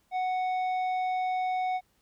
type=tone with tanh clipping; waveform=triangle; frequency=740 Hz; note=F#5; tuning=in tune; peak=-28 dBFS; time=0.11-1.81 s; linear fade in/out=50 ms; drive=12 dB; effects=pink hiss -70 dBFS RMS until 2.01 s